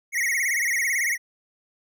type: tone with vibrato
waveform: square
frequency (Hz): 2037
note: C7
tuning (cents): -47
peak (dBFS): -22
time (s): 0.12-1.18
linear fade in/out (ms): 50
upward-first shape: sine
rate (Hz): 18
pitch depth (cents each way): 160
effects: none

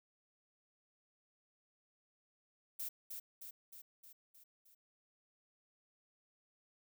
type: noise with echo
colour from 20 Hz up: violet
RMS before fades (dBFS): -42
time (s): 2.79-2.89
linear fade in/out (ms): 10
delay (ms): 310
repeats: 6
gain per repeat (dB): -4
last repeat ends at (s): 4.75
effects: none

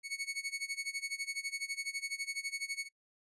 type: tone with tremolo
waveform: sawtooth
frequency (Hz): 2217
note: C#7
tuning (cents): 0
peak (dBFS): -30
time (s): 0.03-2.89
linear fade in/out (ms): 50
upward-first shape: sine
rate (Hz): 12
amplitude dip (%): 90
effects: noise-tail reverb RT60 0.1 s tail -25 dB re dry + resampled to 24000 Hz

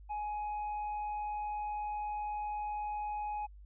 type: tone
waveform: triangle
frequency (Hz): 838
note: G#5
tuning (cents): +15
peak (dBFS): -33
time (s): 0.09-3.47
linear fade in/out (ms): 20
effects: added 50 Hz sine -50 dBFS peak until 3.65 s + resampled to 8000 Hz

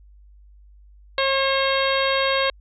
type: harmonic tone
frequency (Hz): 540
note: C#5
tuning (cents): -45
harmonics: 1 / 2 / 3 / 4 / 5 / 6 / 7 / 8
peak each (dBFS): -22 / -25 / -27 / -28 / -29 / -30 / -30 / -31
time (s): 1.18-2.5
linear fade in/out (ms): 2
effects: added 50 Hz sine -46 dBFS peak until 2.6 s

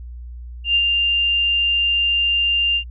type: tone with ADSR envelope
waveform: sine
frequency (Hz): 2794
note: F7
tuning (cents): 0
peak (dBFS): -12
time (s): 0.64-2.84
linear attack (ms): 110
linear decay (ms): 61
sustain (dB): -3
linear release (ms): 81
effects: added 60 Hz sine -31 dBFS peak until 2.9 s

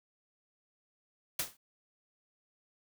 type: noise with exponential decay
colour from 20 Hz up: white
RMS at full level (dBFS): -29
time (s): 1.39-1.57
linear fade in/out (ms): 5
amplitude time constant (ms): 37
effects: none

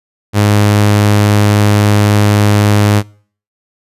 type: tone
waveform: sawtooth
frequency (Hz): 103.7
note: G#2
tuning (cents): -2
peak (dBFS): -3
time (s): 0.33-3.03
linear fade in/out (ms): 50
effects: noise-tail reverb RT60 0.5 s tail -25 dB re dry + resampled to 32000 Hz

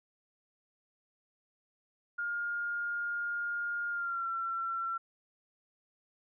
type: tone with pitch glide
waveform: sine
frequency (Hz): 1415 to 1354.2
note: F6 to E6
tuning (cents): +22 to +46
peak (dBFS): -32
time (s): 2.18-4.98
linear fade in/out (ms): 10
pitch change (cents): -76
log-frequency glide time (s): 3.9-4.29
effects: none

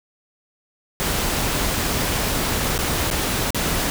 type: noise with dropouts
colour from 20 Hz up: pink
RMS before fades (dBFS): -22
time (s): 1-3.9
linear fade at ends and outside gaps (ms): 0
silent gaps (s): 2.779-2.789 / 3.102-3.112 / 3.505-3.546
effects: none

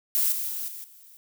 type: noise with level steps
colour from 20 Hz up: violet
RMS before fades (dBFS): -23 / -30 / -32 / -39 / -51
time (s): 0.15-1.17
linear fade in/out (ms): 0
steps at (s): 0.32 / 0.48 / 0.68 / 0.84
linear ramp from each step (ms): 2
effects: none

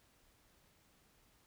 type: silence
effects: pink hiss -70 dBFS RMS until 1.46 s

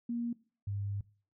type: tone pair in turn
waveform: sine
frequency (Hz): 236.3 / 100.54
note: A#3 / G2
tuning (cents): +24 / +44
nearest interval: octave + minor third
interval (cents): 1480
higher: first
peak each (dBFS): -32 / -33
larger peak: first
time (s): 0.09-0.33 / 0.67-1.01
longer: second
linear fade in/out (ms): 5
effects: noise-tail reverb RT60 0.4 s tail -20 dB re dry

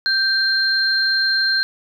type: tone pair together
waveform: sine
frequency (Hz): 1568 / 4179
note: G6 / C8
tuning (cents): 0 / -3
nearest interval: octave + perfect fourth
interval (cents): 1697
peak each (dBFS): -18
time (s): 0.06-1.63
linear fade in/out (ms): 0
effects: 8-bit

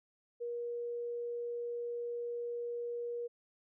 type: tone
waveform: sine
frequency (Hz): 476.2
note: A#4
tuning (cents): +37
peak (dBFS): -36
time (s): 0.4-3.28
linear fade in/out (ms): 20
effects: none

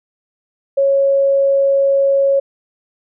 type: tone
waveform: sine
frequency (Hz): 551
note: C#5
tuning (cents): -11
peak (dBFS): -10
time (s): 0.77-2.4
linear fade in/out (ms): 10
effects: none

